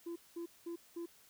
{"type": "tone bursts", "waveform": "sine", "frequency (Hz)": 340, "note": "F4", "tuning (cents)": -46, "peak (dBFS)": -37, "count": 4, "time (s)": [0.06, 1.06], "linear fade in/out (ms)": 10, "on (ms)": 100, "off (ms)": 200, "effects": ["tanh soft clip ceiling -39 dBFS", "white hiss -64 dBFS RMS until 1.29 s"]}